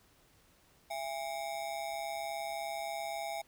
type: ring-modulated tone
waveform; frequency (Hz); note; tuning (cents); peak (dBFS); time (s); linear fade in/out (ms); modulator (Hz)
square; 742; F#5; +5; -34; 0.9-3.42; 10; 71.7
effects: pink hiss -66 dBFS RMS until 3.47 s